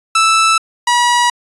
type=tone pair in turn; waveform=sawtooth; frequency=1318.5 / 965.8 Hz; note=E6 / B5; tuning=0 / -39 cents; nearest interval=perfect fourth; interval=539 cents; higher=first; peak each=-5 / -6 dBFS; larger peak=first; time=0.15-0.58 / 0.87-1.3 s; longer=neither; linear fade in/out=5 ms; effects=resampled to 24000 Hz